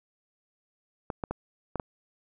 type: clicks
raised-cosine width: 1 ms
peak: -17 dBFS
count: 5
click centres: 1.102 / 1.238 / 1.31 / 1.757 / 1.798 s
effects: none